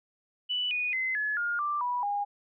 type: tone with pitch steps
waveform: sine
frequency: 2970 / 2469 / 2052 / 1705.8 / 1417.9 / 1178.6 / 979.7 / 814.4 Hz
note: F#7 / D#7 / C7 / G#6 / F6 / D6 / B5 / G#5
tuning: +6 / -14 / -34 / +46 / +26 / +6 / -14 / -34 cents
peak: -27 dBFS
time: 0.49-2.25 s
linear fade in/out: 20 ms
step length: 220 ms
effects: none